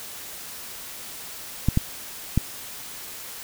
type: clicks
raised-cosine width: 5 ms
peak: -6 dBFS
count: 3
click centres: 1.686 / 1.774 / 2.376 s
effects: white hiss -38 dBFS RMS until 3.43 s